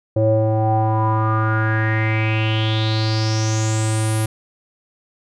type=tone with low-pass filter sweep; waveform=square; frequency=109.7 Hz; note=A2; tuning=5 cents flat; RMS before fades=-18 dBFS; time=0.16-4.26 s; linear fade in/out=5 ms; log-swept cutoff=500 to 11000 Hz; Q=6.9; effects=none